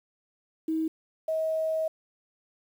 sine tone pair in turn, 319.4 / 637.3 Hz, D#4 / D#5, +45 / +41 cents, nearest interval octave, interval 1196 cents, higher second, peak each -25 dBFS, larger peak neither, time 0.68-0.88 / 1.28-1.88 s, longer second, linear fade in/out 5 ms, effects 9-bit

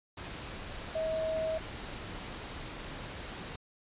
sine tone in noise, 639 Hz, D#5, 46 cents sharp, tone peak -30 dBFS, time 0.95-1.58 s, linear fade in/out 5 ms, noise pink, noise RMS -42 dBFS, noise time 0.17-3.56 s, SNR +9 dB, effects resampled to 8000 Hz

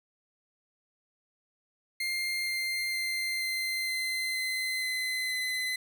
30% pulse tone with pitch steps, 2111 / 2099 / 2087 / 2075 / 2063 / 2051 / 2039 / 2027 Hz, C7 / C7 / C7 / C7 / C7 / C7 / C7 / B6, +15 / +5 / -5 / -15 / -25 / -35 / -45 / +45 cents, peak -27 dBFS, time 2-5.76 s, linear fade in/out 5 ms, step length 470 ms, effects none

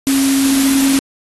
sine tone in noise, 271.9 Hz, C#4, 33 cents flat, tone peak -11 dBFS, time 0.07-0.99 s, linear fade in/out 0 ms, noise white, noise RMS -19 dBFS, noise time 0.07-0.99 s, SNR +5 dB, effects AAC 32 kbps

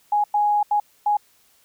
sine tone bursts at uneven times, 830.6 Hz, G#5, in tune, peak -16 dBFS, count 4, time 0.12-0.24 / 0.34-0.63 / 0.71-0.8 / 1.06-1.17 s, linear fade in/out 5 ms, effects white hiss -59 dBFS RMS until 1.64 s

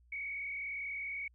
sine tone with frequency modulation, 2239 Hz, C#7, 17 cents sharp, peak -37 dBFS, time 0.12-1.28 s, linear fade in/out 5 ms, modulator 41.4 Hz, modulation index 1.4, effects added 60 Hz sine -62 dBFS peak until 1.34 s

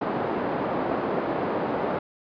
pink band-pass noise, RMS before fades -27 dBFS, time 0.01-1.99 s, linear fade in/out 5 ms, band 290 to 880 Hz, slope 12 dB/octave, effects resampled to 11025 Hz

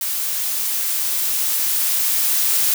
blue noise with level ramp, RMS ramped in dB -23 to -17 dBFS, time 0.01-2.74 s, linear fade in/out 2 ms, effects none

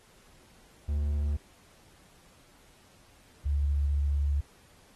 triangle / sine tone pair in turn, 73 / 71.42 Hz, D2 / D2, -10 / -48 cents, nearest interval unison, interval 38 cents, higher first, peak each -24 dBFS, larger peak neither, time 0.88-1.37 / 3.45-4.41 s, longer second, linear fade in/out 10 ms, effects pink hiss -60 dBFS RMS until 4.95 s + AAC 32 kbps

